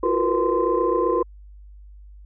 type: tone cluster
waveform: sine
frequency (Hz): 340.8 / 368.8 / 462.5 / 497.1 / 1036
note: F4 / F#4 / A#4 / B4 / C6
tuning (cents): -42 / -6 / -14 / +11 / -17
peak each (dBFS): -24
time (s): 0.03-1.23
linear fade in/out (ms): 5
effects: tanh soft clip ceiling -7 dBFS + added 50 Hz sine -41 dBFS peak until 2.25 s